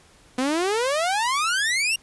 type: exponential sweep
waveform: sawtooth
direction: up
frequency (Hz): 246.9 to 2844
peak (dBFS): -17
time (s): 0.38-1.96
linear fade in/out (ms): 5
effects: pink hiss -54 dBFS RMS until 2.02 s + resampled to 24000 Hz